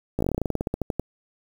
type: slowing click train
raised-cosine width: 2 ms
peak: -11 dBFS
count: 19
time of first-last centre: 0.19-0.996 s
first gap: 16 ms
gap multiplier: 1.11
effects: 7-bit